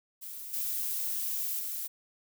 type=noise with level steps; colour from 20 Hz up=violet; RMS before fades=-42 / -33 / -36 dBFS; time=0.21-1.88 s; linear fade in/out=20 ms; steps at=0.53 / 1.59 s; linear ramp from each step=10 ms; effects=none